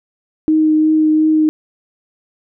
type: tone with vibrato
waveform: sine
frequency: 311.1 Hz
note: D#4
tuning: in tune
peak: -9 dBFS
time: 0.48-1.49 s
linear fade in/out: 0 ms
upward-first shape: triangle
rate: 2.8 Hz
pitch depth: 13 cents each way
effects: none